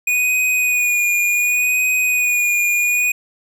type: tone with vibrato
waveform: square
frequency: 2466 Hz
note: D#7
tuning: 16 cents flat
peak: -15 dBFS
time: 0.07-3.12 s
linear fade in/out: 5 ms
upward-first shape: sine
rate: 0.68 Hz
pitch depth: 27 cents each way
effects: none